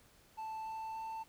triangle tone with pitch steps, 880 / 885.1 / 890.2 Hz, A5 / A5 / A5, 0 / +10 / +20 cents, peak -38 dBFS, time 0.37-1.24 s, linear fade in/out 20 ms, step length 290 ms, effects pink hiss -65 dBFS RMS until 1.28 s

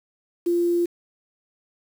sine tone with quantisation, 346 Hz, F4, 16 cents flat, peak -18 dBFS, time 0.46-0.86 s, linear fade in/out 10 ms, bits 7, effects none

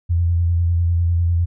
sine tone with vibrato, 85.5 Hz, F2, 36 cents flat, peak -14 dBFS, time 0.09-1.46 s, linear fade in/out 20 ms, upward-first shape sine, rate 10 Hz, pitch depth 31 cents each way, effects none

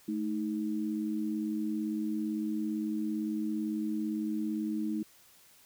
sine tone pair together, 216.5 / 314.3 Hz, A3 / D#4, -28 / +18 cents, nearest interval tritone, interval 646 cents, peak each -33 / -33 dBFS, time 0.08-5.03 s, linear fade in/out 5 ms, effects white hiss -60 dBFS RMS until 5.65 s

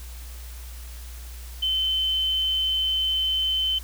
sine tone, 3067 Hz, G7, 38 cents flat, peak -21 dBFS, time 1.62-3.79 s, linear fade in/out 10 ms, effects added 60 Hz sine -36 dBFS peak until 3.83 s + white hiss -46 dBFS RMS until 3.83 s

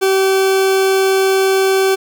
40% pulse tone, 384.5 Hz, G4, 33 cents flat, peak -10 dBFS, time 0.01-1.96 s, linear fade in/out 20 ms, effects none

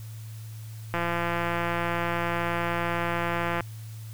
click train, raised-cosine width 0.5 ms, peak -13 dBFS, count 457, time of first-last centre 0.94-3.607 s, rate 171 Hz, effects added 110 Hz sine -37 dBFS peak until 4.13 s + white hiss -52 dBFS RMS until 4.13 s

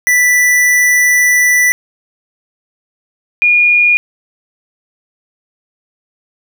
square / sine tone pair in turn, 1975.5 / 2434 Hz, B6 / D#7, 0 / -39 cents, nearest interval major third, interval 361 cents, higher second, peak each -8 / -6 dBFS, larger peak second, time 0.07-1.72 / 3.42-3.97 s, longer first, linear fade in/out 0 ms, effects none

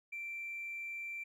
sine tone with hard clipping, 2349 Hz, D7, in tune, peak -40 dBFS, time 0.12-1.24 s, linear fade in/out 10 ms, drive 1 dB, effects none

